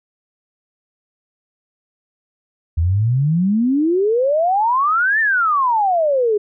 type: exponential two-way sweep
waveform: sine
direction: up then down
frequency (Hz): 78.2 to 1825 to 404.2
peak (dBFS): -13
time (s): 2.77-6.38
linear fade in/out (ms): 10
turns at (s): 5.2
effects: none